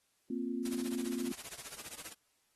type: chord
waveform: sine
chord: Bb suspended second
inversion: none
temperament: equal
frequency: 233.1 / 261.6 / 349.2 Hz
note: Bb3 / C4 / F4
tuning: 0 / 0 / 0 cents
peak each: -38 / -37 / -41 dBFS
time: 0.3-1.32 s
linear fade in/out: 5 ms
type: noise with tremolo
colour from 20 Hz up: white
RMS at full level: -43 dBFS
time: 0.65-2.13 s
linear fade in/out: 5 ms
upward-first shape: sine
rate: 15 Hz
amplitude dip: 85%
effects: white hiss -75 dBFS RMS until 2.55 s + AAC 32 kbps